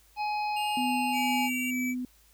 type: harmonic tone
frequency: 840 Hz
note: G#5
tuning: 19 cents sharp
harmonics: 1 / 3 / 5 / 6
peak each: -28 / -37 / -45 / -47 dBFS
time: 0.16-1.5 s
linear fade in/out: 50 ms
type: tone with vibrato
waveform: square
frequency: 2794 Hz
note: F7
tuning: in tune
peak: -35 dBFS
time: 0.56-1.71 s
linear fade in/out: 10 ms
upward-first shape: sine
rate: 1.7 Hz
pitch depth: 22 cents each way
type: tone with tremolo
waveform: sine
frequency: 250.9 Hz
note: B3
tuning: 28 cents sharp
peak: -28 dBFS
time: 0.77-2.05 s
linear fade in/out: 2 ms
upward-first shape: sine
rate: 2.1 Hz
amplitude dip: 30%
type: tone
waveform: square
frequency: 2299 Hz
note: D7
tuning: 37 cents flat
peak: -33 dBFS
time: 1.12-1.95 s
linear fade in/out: 50 ms
effects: added 54 Hz sine -62 dBFS peak until 2.33 s + white hiss -62 dBFS RMS until 2.33 s